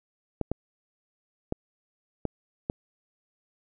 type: clicks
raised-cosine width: 2 ms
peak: -14 dBFS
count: 5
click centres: 0.413 / 0.516 / 1.524 / 2.253 / 2.699 s
effects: none